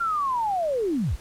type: linear sweep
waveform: sine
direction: down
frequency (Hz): 1400 to 37.67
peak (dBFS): -22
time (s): 0-1.16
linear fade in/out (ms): 10
effects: pink hiss -48 dBFS RMS until 1.2 s + low-pass 12000 Hz 12 dB/octave